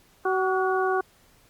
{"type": "harmonic tone with a mistuned harmonic", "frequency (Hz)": 376.8, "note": "F#4", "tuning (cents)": 32, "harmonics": [1, 2, 3, 4], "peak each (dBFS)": [-24, -27, -29, -30], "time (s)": [0.25, 1.01], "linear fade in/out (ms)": 5, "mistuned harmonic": 4, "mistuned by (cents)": -57, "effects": ["pink hiss -59 dBFS RMS until 1.49 s", "Opus 48 kbps"]}